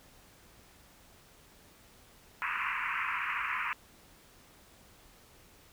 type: band-pass noise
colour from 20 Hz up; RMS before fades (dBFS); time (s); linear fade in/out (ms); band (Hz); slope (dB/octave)
pink; -34; 2.42-3.73; 0; 970 to 2700; 96
effects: pink hiss -59 dBFS RMS until 5.72 s